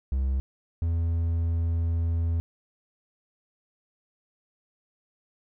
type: tone pair in turn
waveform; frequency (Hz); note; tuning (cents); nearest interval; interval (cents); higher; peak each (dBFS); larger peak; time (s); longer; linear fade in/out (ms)
triangle; 66.4 / 83.46; C2 / E2; +26 / +22; major third; 396; second; -21; neither; 0.12-0.4 / 0.82-2.4; second; 0
effects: none